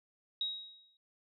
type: tone with exponential decay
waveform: sine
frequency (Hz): 3801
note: A#7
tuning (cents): +33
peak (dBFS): -30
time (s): 0.41-0.97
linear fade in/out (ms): 2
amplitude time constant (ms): 120
effects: none